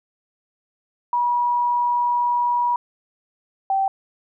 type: tone pair in turn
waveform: sine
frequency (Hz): 966 / 776.5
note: B5 / G5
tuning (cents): -39 / -17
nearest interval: major third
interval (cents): 378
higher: first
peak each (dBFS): -17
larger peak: neither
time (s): 1.13-2.76 / 3.7-3.88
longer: first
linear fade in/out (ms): 2
effects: none